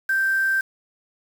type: tone with quantisation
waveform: sine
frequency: 1566 Hz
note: G6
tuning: 2 cents flat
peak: -18 dBFS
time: 0.09-0.61 s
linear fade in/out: 5 ms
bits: 6
effects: none